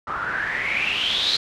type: noise with low-pass filter sweep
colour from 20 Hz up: white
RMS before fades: -24 dBFS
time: 0.07-1.37 s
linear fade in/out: 5 ms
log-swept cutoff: 1200 to 4200 Hz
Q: 9.3
effects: none